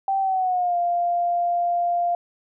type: tone with pitch glide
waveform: sine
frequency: 778 to 697.1 Hz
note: G5 to F5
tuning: -13 to -3 cents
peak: -19 dBFS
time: 0.08-2.15 s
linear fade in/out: 2 ms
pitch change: -190 cents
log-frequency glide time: 0.2-0.77 s
effects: none